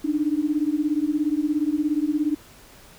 sine beating tone pair, 292 / 309 Hz, D4 / D#4, -10 / -12 cents, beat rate 17 Hz, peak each -23 dBFS, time 0.04-2.35 s, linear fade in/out 10 ms, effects pink hiss -49 dBFS RMS until 2.98 s

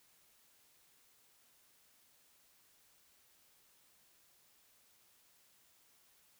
silence, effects white hiss -69 dBFS RMS until 6.39 s

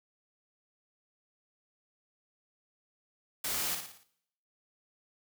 white noise with echo, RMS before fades -34 dBFS, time 3.44-3.75 s, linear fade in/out 5 ms, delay 57 ms, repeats 5, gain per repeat -6 dB, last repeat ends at 4.035 s, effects noise-tail reverb RT60 0.7 s tail -18 dB re dry

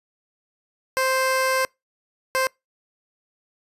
15% pulse tone bursts at uneven times, 523.3 Hz, C5, in tune, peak -13 dBFS, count 2, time 0.97-1.65 / 2.35-2.47 s, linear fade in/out 0 ms, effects noise-tail reverb RT60 0.2 s tail -26 dB re dry + resampled to 32000 Hz

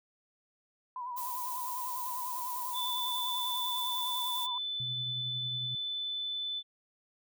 sine tone with vibrato, 987.8 Hz, B5, in tune, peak -36 dBFS, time 0.96-4.58 s, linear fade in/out 2 ms, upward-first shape sine, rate 10 Hz, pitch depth 61 cents each way
violet noise, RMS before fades -40 dBFS, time 1.16-4.47 s, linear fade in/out 20 ms
sine tone, 3509 Hz, A7, 5 cents flat, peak -33 dBFS, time 2.73-6.63 s, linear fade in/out 50 ms
sine tone with tremolo, 126.2 Hz, B2, 38 cents sharp, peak -38 dBFS, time 4.8-5.75 s, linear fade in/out 2 ms, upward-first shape triangle, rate 11 Hz, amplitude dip 45%
effects none

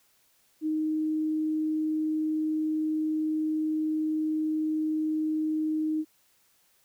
sine tone with vibrato, 311.1 Hz, D#4, in tune, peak -25 dBFS, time 0.61-6.05 s, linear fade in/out 50 ms, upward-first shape sine, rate 20 Hz, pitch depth 12 cents each way, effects white hiss -66 dBFS RMS until 6.84 s

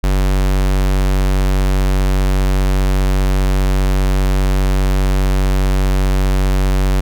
square tone, 47.53 Hz, F#1, 47 cents sharp, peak -12 dBFS, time 0.03-7.01 s, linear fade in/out 10 ms, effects none

